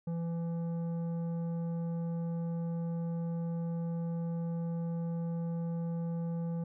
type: tone with tanh clipping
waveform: sine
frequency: 167.9 Hz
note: E3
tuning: 32 cents sharp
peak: -34 dBFS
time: 0.07-6.64 s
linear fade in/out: 5 ms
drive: 10 dB
effects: none